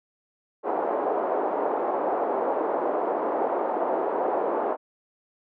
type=band-pass noise; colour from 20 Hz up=white; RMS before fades=-26 dBFS; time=0.63-4.77 s; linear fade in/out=50 ms; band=340 to 840 Hz; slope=24 dB/octave; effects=none